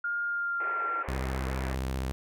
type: tone with pitch glide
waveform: sine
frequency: 1412 to 1375.8 Hz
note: F6 to F6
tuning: +19 to -26 cents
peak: -28 dBFS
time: 0.04-1.03 s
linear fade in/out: 5 ms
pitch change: -45 cents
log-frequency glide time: 0.25-0.85 s
type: band-pass noise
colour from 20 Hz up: pink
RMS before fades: -41 dBFS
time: 0.6-1.75 s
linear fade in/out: 5 ms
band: 350 to 2300 Hz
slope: 48 dB/octave
type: tone with vibrato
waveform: sawtooth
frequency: 65.41 Hz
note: C2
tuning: in tune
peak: -26 dBFS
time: 1.08-2.12 s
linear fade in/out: 0 ms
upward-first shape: sine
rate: 15 Hz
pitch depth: 62 cents each way
effects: none